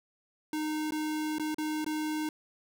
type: tone with dropouts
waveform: square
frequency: 307.7 Hz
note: D#4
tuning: 19 cents flat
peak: -31 dBFS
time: 0.53-2.29 s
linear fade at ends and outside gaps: 2 ms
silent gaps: 0.908-0.921 / 1.384-1.396 / 1.545-1.583 / 1.845-1.863 s
effects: none